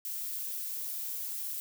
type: noise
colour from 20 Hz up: violet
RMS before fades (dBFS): -37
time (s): 0.05-1.6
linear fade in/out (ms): 0
effects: none